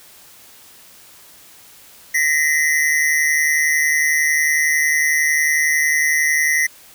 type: tone pair together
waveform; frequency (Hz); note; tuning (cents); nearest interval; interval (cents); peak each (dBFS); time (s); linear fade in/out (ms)
square; 1880 / 2031; A#6 / B6; +14 / +48; minor second; 134; -18; 2.14-6.67; 10
effects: white hiss -45 dBFS RMS until 6.94 s